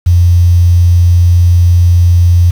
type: tone with quantisation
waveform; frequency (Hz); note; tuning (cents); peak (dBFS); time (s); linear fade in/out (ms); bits
sine; 87.31; F2; 0; -3; 0.06-2.51; 10; 5
effects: none